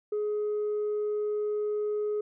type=tone; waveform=sine; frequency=419.9 Hz; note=G#4; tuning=19 cents sharp; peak=-25 dBFS; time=0.12-2.21 s; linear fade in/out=5 ms; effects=tanh soft clip ceiling -25 dBFS